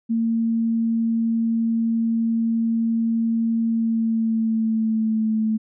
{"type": "tone with pitch glide", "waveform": "sine", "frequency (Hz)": [227.9, 218.9], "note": ["A#3", "A3"], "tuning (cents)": [-39, -9], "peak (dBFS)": -18, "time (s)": [0.09, 5.58], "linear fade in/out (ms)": 20, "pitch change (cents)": -70, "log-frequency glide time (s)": [3.66, 5.32], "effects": []}